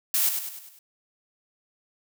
blue noise with echo, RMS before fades -23 dBFS, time 0.14-0.29 s, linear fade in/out 2 ms, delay 100 ms, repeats 5, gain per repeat -6 dB, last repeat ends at 0.79 s, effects none

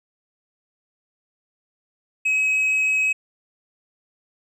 triangle tone with tanh clipping, 2551 Hz, D#7, 43 cents sharp, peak -18 dBFS, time 2.25-3.13 s, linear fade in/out 10 ms, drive 7 dB, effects none

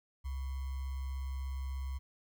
sine tone with sample-and-hold, 66.7 Hz, C2, 34 cents sharp, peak -35 dBFS, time 0.24-1.99 s, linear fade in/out 20 ms, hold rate 1050 Hz, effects none

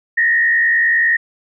sine tone with frequency modulation, 1860 Hz, A#6, 4 cents flat, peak -11 dBFS, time 0.17-1.17 s, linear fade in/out 10 ms, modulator 70.3 Hz, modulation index 0.88, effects none

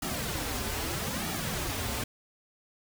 pink noise with flanger, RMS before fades -33 dBFS, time 0.02-2.04 s, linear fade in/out 5 ms, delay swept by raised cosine 1.9 to 6.3 ms, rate 0.79 Hz, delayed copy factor -0.75, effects none

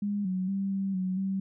sine tone with pitch steps, 204.1 / 185.6 / 195.7 / 194.5 / 185.7 / 192.9 Hz, G#3 / F#3 / G3 / G3 / F#3 / G3, -30 / +6 / -3 / -13 / +7 / -28 cents, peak -27 dBFS, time 0.02-1.4 s, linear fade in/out 5 ms, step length 230 ms, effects none

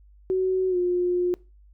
sine tone with pitch glide, 374.2 to 356.5 Hz, F#4 to F4, +20 to +36 cents, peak -20 dBFS, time 0.3-1.34 s, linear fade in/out 0 ms, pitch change -84 cents, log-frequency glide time 0.69-0.77 s, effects noise-tail reverb RT60 0.3 s tail -23 dB re dry + added 50 Hz sine -50 dBFS peak until 1.73 s

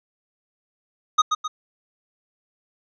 square tone with echo, 1247 Hz, D#6, 3 cents sharp, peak -13 dBFS, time 1.18-1.22 s, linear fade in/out 10 ms, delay 130 ms, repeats 2, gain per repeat -6 dB, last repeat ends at 1.48 s, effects resampled to 16000 Hz

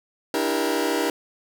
sawtooth chord, E half-diminished seventh, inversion third, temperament just, 296.7 / 329.6 / 395.6 / 474.7 Hz, D4 / E4 / G4 / Bb4, +18 / 0 / +16 / +31 cents, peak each -23 dBFS, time 0.34-1.1 s, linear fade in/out 2 ms, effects none

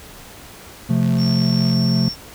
triangle chord, F major, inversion second, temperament equal, 130.81 / 174.61 / 220 Hz, C3 / F3 / A3, 0 / 0 / 0 cents, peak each -17 dBFS, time 0.89-2.09 s, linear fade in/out 10 ms
click train, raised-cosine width 0.2 ms, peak -20 dBFS, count 46, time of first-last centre 1.03-1.731 s, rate 64.2 Hz
sine tone, 5460 Hz, F8, 40 cents flat, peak -25 dBFS, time 1.17-2.16 s, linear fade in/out 50 ms
effects pink hiss -40 dBFS RMS until 2.34 s

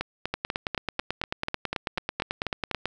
two click trains, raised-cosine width 0.3 ms, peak -11 / -12 dBFS, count 24 / 12, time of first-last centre 0.34-2.856 / 0.01-2.713 s, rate 9.14 / 4.07 Hz, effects none

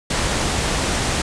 pink low-pass noise, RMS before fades -21 dBFS, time 0.1-1.22 s, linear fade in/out 5 ms, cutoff 9500 Hz, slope 48 dB/octave, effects none

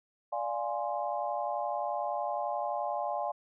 sine chord, D half-diminished seventh, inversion none, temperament equal, 587.3 / 698.5 / 830.6 / 1046.5 Hz, D5 / F5 / Ab5 / C6, 0 / 0 / 0 / 0 cents, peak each -36 / -35 / -35 / -39 dBFS, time 0.32-3.32 s, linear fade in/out 10 ms, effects none

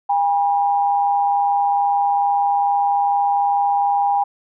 sine tone pair together, 806.6 / 969 Hz, G5 / B5, +49 / -33 cents, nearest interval minor third, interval 318 cents, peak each -15 / -23 dBFS, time 0.09-4.24 s, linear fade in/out 10 ms, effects none

